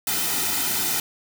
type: noise with comb filter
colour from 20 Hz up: white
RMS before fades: -24 dBFS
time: 0.07-1 s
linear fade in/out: 2 ms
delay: 1.8 ms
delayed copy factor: -0.7
effects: none